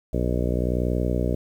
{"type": "harmonic tone", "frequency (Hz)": 61, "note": "B1", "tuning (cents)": -21, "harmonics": [1, 2, 3, 4, 5, 6, 7, 8, 9, 10], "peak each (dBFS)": [-25, -28, -30, -31, -32, -33, -33, -34, -35, -35], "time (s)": [0.13, 1.35], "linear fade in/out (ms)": 5, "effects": ["9-bit"]}